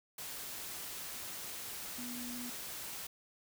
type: tone in noise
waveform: sine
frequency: 244.1 Hz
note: B3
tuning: 20 cents flat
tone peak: -43 dBFS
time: 1.98-2.5 s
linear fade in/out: 5 ms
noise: white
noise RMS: -44 dBFS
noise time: 0.18-3.07 s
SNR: -2 dB
effects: none